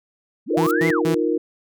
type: linear two-way sweep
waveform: sine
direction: up then down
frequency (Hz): 157.2 to 2141 to 552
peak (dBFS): -22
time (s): 0.46-1.03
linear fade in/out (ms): 50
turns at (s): 0.88
type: chord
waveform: sine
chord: Eb suspended second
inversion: none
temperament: just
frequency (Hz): 311.1 / 350 / 466.7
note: Eb4 / F4 / Bb4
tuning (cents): 0 / +4 / +2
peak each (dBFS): -22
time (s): 0.5-1.38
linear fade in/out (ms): 10
type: noise with exponential growth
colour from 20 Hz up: blue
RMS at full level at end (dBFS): -28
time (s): 0.55-0.71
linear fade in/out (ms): 1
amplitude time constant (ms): 33
type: tone bursts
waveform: sawtooth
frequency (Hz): 164.3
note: E3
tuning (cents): -5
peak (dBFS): -17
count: 3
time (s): 0.57-1.147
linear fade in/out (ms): 5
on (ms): 99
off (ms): 140
effects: none